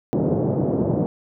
pink band-pass noise, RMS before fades -21 dBFS, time 0.13-1.06 s, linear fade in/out 0 ms, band 120 to 590 Hz, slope 24 dB/octave, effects none

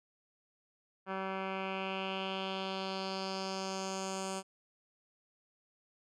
10% pulse tone with low-pass filter sweep, 191.2 Hz, G3, 43 cents flat, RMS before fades -38 dBFS, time 1.06-4.43 s, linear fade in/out 50 ms, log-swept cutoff 1800 to 8200 Hz, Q 3.1, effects none

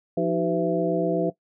sine tone cluster, 174.2 / 314.4 / 382.5 / 503 / 667 Hz, F3 / D#4 / G4 / B4 / E5, -4 / +18 / -42 / +32 / +20 cents, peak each -27 dBFS, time 0.17-1.3 s, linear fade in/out 5 ms, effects noise-tail reverb RT60 0.1 s tail -17 dB re dry

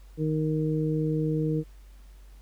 harmonic tone, 155.56 Hz, D#3, in tune, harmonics 1 / 2 / 3, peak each -26 / -29 / -31 dBFS, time 0.17-1.64 s, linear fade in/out 50 ms, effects added 48 Hz sine -46 dBFS peak until 2.41 s + pink hiss -62 dBFS RMS until 2.41 s

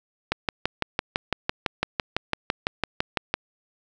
click train, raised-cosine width 0.3 ms, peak -6 dBFS, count 19, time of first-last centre 0.32-3.34 s, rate 5.96 Hz, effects none

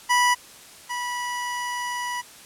25% pulse tone pair in turn, 981 / 977.2 Hz, B5 / B5, -12 / -19 cents, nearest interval unison, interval 7 cents, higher first, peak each -13 / -23 dBFS, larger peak first, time 0.09-0.35 / 0.89-2.22 s, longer second, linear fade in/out 20 ms, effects white hiss -46 dBFS RMS until 2.45 s + low-pass 11000 Hz 12 dB/octave

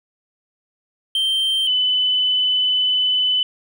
triangle / sine tone pair in turn, 3136 / 3008 Hz, G7 / F#7, 0 / +28 cents, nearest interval minor second, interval 72 cents, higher first, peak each -15 dBFS, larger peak neither, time 1.15-1.67 / 1.67-3.43 s, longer second, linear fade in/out 2 ms, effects none

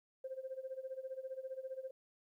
sine tone with tremolo, 525 Hz, C5, 6 cents sharp, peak -38 dBFS, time 0.24-1.91 s, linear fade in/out 5 ms, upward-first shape sine, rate 15 Hz, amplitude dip 85%, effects tanh soft clip ceiling -34 dBFS + 13-bit

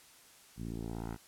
10% pulse tone with low-pass filter sweep, 56.6 Hz, A1, 50 cents sharp, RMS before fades -40 dBFS, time 0.56-1.18 s, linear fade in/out 50 ms, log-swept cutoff 190 to 1700 Hz, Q 1.2, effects white hiss -59 dBFS RMS until 1.27 s + low-pass 12000 Hz 12 dB/octave

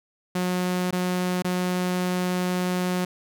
sawtooth tone with dropouts, 181.1 Hz, F#3, 37 cents flat, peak -19 dBFS, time 0.35-3.05 s, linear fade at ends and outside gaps 5 ms, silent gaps 0.909-0.926 / 1.423-1.445 s, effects none

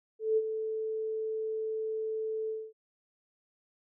sine tone with ADSR envelope, 438.9 Hz, A4, 4 cents flat, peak -22 dBFS, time 0.19-2.73 s, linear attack 180 ms, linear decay 43 ms, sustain -9 dB, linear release 240 ms, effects none

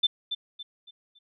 sine tone with echo, 3544 Hz, A7, 12 cents sharp, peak -18 dBFS, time 0.03-0.07 s, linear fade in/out 10 ms, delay 280 ms, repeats 4, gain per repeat -9 dB, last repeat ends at 1.19 s, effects none

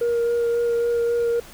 sine tone with vibrato, 471 Hz, A#4, 18 cents sharp, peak -16 dBFS, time 0.01-1.4 s, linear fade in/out 5 ms, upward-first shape sine, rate 3.7 Hz, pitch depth 11 cents each way, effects tanh soft clip ceiling -17 dBFS + pink hiss -44 dBFS RMS until 1.53 s

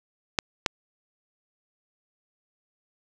clicks, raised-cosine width 0.2 ms, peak -4 dBFS, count 2, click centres 0.388 / 0.662 s, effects none

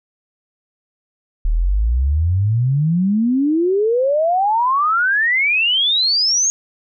sine exponential sweep, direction up, 36.71 to 6645 Hz, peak -13 dBFS, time 1.45-6.5 s, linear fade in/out 0 ms, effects none

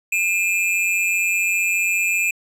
square tone pair together, 2418 / 2603 Hz, D7 / E7, +50 / -22 cents, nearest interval minor second, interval 128 cents, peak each -21 dBFS, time 0.12-2.31 s, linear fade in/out 5 ms, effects low-pass 12000 Hz 12 dB/octave

